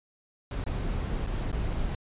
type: noise with dropouts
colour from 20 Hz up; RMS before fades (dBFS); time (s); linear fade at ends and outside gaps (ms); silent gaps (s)
brown; -30; 0.51-1.95; 2; 0.64-0.664 / 1.265-1.271 / 1.517-1.527
effects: resampled to 8000 Hz